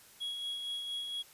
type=tone with tremolo; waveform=triangle; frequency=3322 Hz; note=G#7; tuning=in tune; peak=-33 dBFS; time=0.2-1.23 s; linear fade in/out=20 ms; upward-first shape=sine; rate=4.3 Hz; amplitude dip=35%; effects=white hiss -58 dBFS RMS until 1.33 s + resampled to 32000 Hz